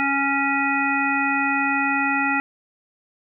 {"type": "harmonic tone", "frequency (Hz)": 277.2, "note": "C#4", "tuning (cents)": 0, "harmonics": [1, 3, 5, 7, 9], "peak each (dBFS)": [-25, -25, -25, -25, -25], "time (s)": [0, 2.4], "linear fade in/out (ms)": 0, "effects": []}